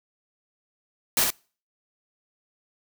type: noise with echo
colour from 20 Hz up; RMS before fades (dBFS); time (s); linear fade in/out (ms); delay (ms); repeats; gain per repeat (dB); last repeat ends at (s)
white; -21; 1.17-1.24; 2; 64; 1; -4; 1.304
effects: noise-tail reverb RT60 0.4 s tail -26 dB re dry